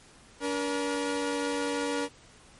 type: tone pair together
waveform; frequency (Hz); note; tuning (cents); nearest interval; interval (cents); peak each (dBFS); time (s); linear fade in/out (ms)
sawtooth; 286.8 / 476.1; D4 / A#4; -41 / +37; major sixth; 878; -27; 0.4-2.09; 50
effects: pink hiss -55 dBFS RMS until 2.59 s + MP3 48 kbps